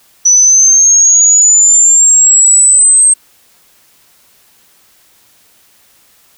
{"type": "linear sweep", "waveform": "sine", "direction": "up", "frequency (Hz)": [5920, 8372], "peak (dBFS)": -3, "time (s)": [0.25, 3.14], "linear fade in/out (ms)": 10, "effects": ["white hiss -48 dBFS RMS until 6.37 s"]}